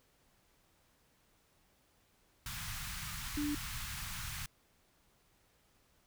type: band-stop noise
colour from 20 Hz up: pink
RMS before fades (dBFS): -42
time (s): 2.46-4.46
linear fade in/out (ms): 2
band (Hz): 160 to 1100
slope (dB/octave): 24
type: tone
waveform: sine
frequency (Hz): 293.7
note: D4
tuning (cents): 0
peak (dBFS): -33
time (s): 3.37-3.55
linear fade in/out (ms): 5
effects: pink hiss -71 dBFS RMS until 6.06 s